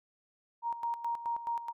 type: tone with tremolo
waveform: sine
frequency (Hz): 936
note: A#5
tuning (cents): +7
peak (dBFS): -30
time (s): 0.62-1.73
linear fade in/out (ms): 50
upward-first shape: square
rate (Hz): 4.7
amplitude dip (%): 70
effects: none